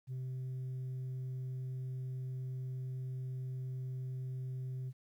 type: tone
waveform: sine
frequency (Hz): 129.2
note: C3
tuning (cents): -21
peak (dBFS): -35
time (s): 0.07-4.93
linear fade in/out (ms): 50
effects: tanh soft clip ceiling -37 dBFS + 12-bit